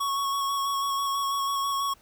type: tone with vibrato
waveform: square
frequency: 1108 Hz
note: C#6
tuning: 1 cent flat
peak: -26 dBFS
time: 0-1.94 s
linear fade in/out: 10 ms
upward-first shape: square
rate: 6.1 Hz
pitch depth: 15 cents each way
effects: pink hiss -59 dBFS RMS until 2.01 s